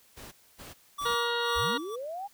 pink noise bursts, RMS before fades -46 dBFS, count 3, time 0.16-1.16 s, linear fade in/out 20 ms, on 160 ms, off 260 ms
square tone with tremolo, 1155 Hz, D6, 29 cents flat, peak -30 dBFS, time 0.98-1.96 s, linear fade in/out 10 ms, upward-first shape sine, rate 2 Hz, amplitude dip 85%
harmonic tone, 473.5 Hz, A#4, 27 cents sharp, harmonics 1 / 2 / 3 / 4 / 6 / 7 / 8 / 9, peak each -32 / -34 / -33 / -39 / -39 / -41 / -36 / -42 dBFS, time 1.05-1.78 s, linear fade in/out 10 ms
sine linear sweep, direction up, 37.13 to 830.6 Hz, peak -34 dBFS, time 1.55-2.28 s, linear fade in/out 20 ms
effects white hiss -61 dBFS RMS until 2.33 s

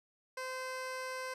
15% pulse tone, 516 Hz, C5, 24 cents flat, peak -32 dBFS, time 0.37-1.34 s, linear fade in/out 5 ms, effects low-pass 10000 Hz 12 dB/octave

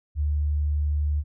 sine tone, 74 Hz, D2, 14 cents sharp, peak -21 dBFS, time 0.15-1.24 s, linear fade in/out 50 ms, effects none

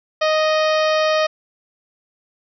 harmonic tone, 622.3 Hz, D#5, in tune, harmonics 1 / 2 / 3 / 4 / 5 / 6 / 7 / 8 / 9, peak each -16 / -22 / -26 / -28 / -30 / -32 / -33 / -34 / -35 dBFS, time 0.21-1.27 s, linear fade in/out 10 ms, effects none

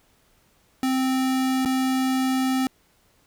square tone with dropouts, 261.1 Hz, C4, 3 cents flat, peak -21 dBFS, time 0.83-2.67 s, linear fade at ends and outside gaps 1 ms, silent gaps 1.65-1.657 s, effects pink hiss -62 dBFS RMS until 3.26 s

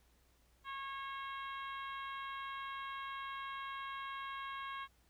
harmonic tone with a mistuned harmonic, 546 Hz, C#5, 26 cents flat, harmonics 2 / 3 / 4 / 5 / 6 / 7, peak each -43 / -49 / -52 / -56 / -54 / -58 dBFS, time 0.64-4.88 s, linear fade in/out 50 ms, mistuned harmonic 6, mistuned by -16 cents, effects added 60 Hz sine -70 dBFS peak until 5.09 s + pink hiss -73 dBFS RMS until 5.09 s

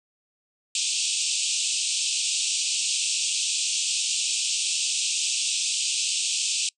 white band-pass noise, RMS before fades -26 dBFS, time 0.75-6.69 s, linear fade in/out 2 ms, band 2500 to 8700 Hz, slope 96 dB/octave, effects noise-tail reverb RT60 0.1 s tail -25 dB re dry

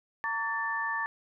sine tone cluster, 913 / 1141 / 1770 Hz, A#5 / C#6 / A6, -36 / +50 / +10 cents, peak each -35 / -35 / -31 dBFS, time 0.24-1.06 s, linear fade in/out 0 ms, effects none

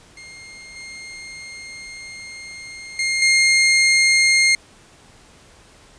sawtooth tone with level steps, 2126 Hz, C7, 27 cents sharp, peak -34 / -30 / -15 / -9 dBFS, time 0.17-4.55 s, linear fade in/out 2 ms, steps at 0.76 / 2.99 / 3.22 s, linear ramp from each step 2 ms, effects pink hiss -49 dBFS RMS until 5.98 s + resampled to 22050 Hz

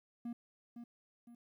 triangle tone with echo, 236.8 Hz, A#3, 27 cents sharp, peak -37 dBFS, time 0.25-0.33 s, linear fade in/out 5 ms, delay 510 ms, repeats 2, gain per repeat -7 dB, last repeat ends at 1.35 s, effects 13-bit

